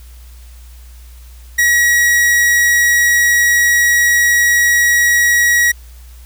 45% pulse tone, 1911 Hz, A#6, 43 cents sharp, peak -9 dBFS, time 1.58-5.72 s, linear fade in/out 10 ms, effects added 60 Hz sine -34 dBFS peak until 6.25 s + white hiss -47 dBFS RMS until 6.25 s

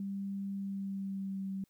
sine tone with pitch glide, 197.2 to 193.25 Hz, G3 to G3, +11 to -24 cents, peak -35 dBFS, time 0-1.64 s, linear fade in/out 2 ms, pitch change -35 cents, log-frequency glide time 0.54-1.46 s, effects white hiss -75 dBFS RMS until 1.69 s

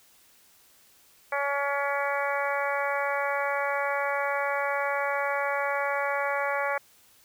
harmonic tone, 282.1 Hz, C#4, 30 cents sharp, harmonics 2 / 3 / 4 / 5 / 6 / 7 / 8, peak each -30 / -32 / -33 / -34 / -35 / -35 / -36 dBFS, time 1.32-6.78 s, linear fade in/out 5 ms, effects white hiss -59 dBFS RMS until 7.24 s

